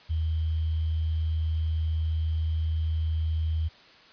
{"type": "tone with sample-and-hold", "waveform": "sine", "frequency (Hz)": 79.7, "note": "D#2", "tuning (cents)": 42, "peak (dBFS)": -24, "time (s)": [0.09, 3.69], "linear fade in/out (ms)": 20, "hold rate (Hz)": 3150, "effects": ["white hiss -53 dBFS RMS until 4.12 s", "resampled to 11025 Hz"]}